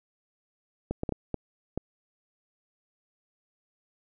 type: clicks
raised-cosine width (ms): 2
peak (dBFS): -16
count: 6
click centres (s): 0.91 / 1.034 / 1.092 / 1.123 / 1.343 / 1.776
effects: none